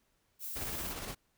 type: noise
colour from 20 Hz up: violet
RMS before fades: -41 dBFS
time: 0.39-0.95 s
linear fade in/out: 50 ms
type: noise with tremolo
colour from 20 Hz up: pink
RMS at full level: -40 dBFS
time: 0.55-1.15 s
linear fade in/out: 20 ms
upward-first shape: square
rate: 17 Hz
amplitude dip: 35%
effects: pink hiss -75 dBFS RMS until 1.37 s